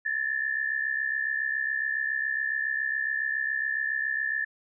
sine tone pair together, 1732.8 / 1800 Hz, A6 / A6, -27 / +39 cents, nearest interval minor second, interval 66 cents, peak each -28 / -30 dBFS, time 0.05-4.45 s, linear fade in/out 10 ms, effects none

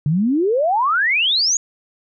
sine exponential sweep, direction up, 139.5 to 6880 Hz, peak -14 dBFS, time 0.06-1.57 s, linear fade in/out 2 ms, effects none

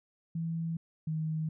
sine tone pair in turn, 164.81 / 157.5 Hz, E3 / D#3, 0 / +21 cents, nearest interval minor second, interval 79 cents, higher first, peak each -31 / -30 dBFS, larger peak second, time 0.35-0.77 / 1.07-1.49 s, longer neither, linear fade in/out 5 ms, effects none

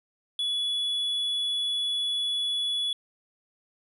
triangle tone, 3406 Hz, G#7, 43 cents sharp, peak -24 dBFS, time 0.39-2.93 s, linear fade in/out 2 ms, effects resampled to 32000 Hz

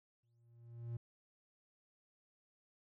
triangle tone with exponential growth, 117.7 Hz, A#2, 17 cents sharp, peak -36 dBFS, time 0.23-0.97 s, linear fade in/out 5 ms, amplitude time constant 160 ms, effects none

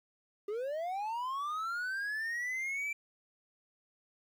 triangle linear sweep, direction up, 396 to 2349 Hz, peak -32 dBFS, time 0.48-2.93 s, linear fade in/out 5 ms, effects 11-bit

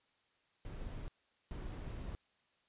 brown noise bursts at uneven times, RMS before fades -44 dBFS, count 2, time 0.65-1.08 / 1.51-2.15 s, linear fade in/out 0 ms, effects white hiss -75 dBFS RMS until 2.68 s + resampled to 8000 Hz

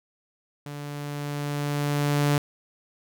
sawtooth tone with level ramp, 145.2 Hz, D3, 19 cents flat, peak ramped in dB -31 to -15 dBFS, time 0.66-2.38 s, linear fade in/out 2 ms, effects none

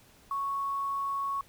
sine tone with quantisation, 1108 Hz, C#6, 1 cent flat, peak -29 dBFS, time 0.31-1.41 s, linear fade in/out 2 ms, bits 9, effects pink hiss -59 dBFS RMS until 1.48 s

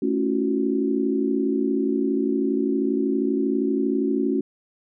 sine chord, F# minor seventh, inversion first, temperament equal with one note detuned, 220 / 277.2 / 337.5 / 370 Hz, A3 / C#4 / E4 / F#4, 0 / 0 / +41 / 0 cents, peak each -26 / -23 / -29 / -25 dBFS, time 0.02-4.41 s, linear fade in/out 5 ms, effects none

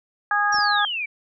harmonic tone, 412.6 Hz, G#4, 11 cents flat, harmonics 2 / 3 / 4, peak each -23 / -23 / -21 dBFS, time 0.31-0.85 s, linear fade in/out 2 ms
sine exponential sweep, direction down, 5750 to 2268 Hz, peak -24 dBFS, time 0.52-1.06 s, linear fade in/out 10 ms
clicks, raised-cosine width 2 ms, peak -30 dBFS, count 2, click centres 0.545 / 0.586 s
effects none

